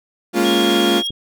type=chord; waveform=35% pulse; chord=Bb minor seventh; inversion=third; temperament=equal; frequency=207.7 / 233.1 / 277.2 / 349.2 Hz; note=Ab3 / Bb3 / Db4 / F4; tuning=0 / 0 / 0 / 0 cents; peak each=-19 / -20 / -20 / -15 dBFS; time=0.33-1.03 s; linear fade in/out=50 ms
type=tone; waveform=sine; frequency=3274 Hz; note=G#7; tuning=25 cents flat; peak=-20 dBFS; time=0.44-1.11 s; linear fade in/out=20 ms
type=tone with exponential growth; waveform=25% pulse; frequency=5580 Hz; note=F8; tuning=2 cents flat; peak=-21 dBFS; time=0.96-1.07 s; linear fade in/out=1 ms; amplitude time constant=22 ms
type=click; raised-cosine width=3 ms; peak=-20 dBFS; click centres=1.105 s
effects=none